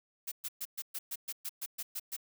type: noise bursts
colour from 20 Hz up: blue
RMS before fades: -38 dBFS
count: 12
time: 0.27-2.166 s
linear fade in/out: 10 ms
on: 48 ms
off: 120 ms
effects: none

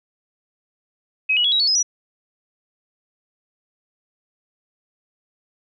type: tone with pitch steps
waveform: sine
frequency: 2542 / 2920 / 3354 / 3853 / 4426 / 5084 / 5840 Hz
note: D#7 / F#7 / G#7 / B7 / C#8 / D#8 / F#8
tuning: +36 / -24 / +16 / -44 / -3 / +36 / -24 cents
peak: -15 dBFS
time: 1.29-1.829 s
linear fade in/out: 10 ms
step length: 77 ms
effects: none

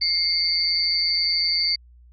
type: tone cluster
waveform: sine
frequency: 2122 / 4487 / 4655 Hz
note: C7 / C#8 / D8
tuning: +24 / +20 / -16 cents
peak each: -29 / -24 / -21 dBFS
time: 0.01-1.76 s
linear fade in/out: 10 ms
effects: added 60 Hz sine -47 dBFS peak until 2.12 s

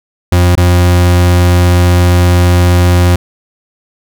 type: tone with dropouts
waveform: 40% pulse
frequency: 88.5 Hz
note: F2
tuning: 23 cents sharp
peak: -4 dBFS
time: 0.32-3.16 s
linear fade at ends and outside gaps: 5 ms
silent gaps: 0.554-0.574 s
effects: none

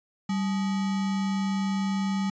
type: tone with sample-and-hold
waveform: sine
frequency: 194.8 Hz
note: G3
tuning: 11 cents flat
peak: -24 dBFS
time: 0.29-2.3 s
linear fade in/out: 5 ms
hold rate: 1050 Hz
effects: resampled to 16000 Hz

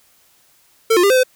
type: tone with pitch steps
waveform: square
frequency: 450.5 / 354.2 / 400.4 / 516 / 510 Hz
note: A4 / F4 / G4 / C5 / C5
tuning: +41 / +24 / +37 / -24 / -44 cents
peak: -11 dBFS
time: 0.9-1.235 s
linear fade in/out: 10 ms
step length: 67 ms
effects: white hiss -55 dBFS RMS until 1.35 s

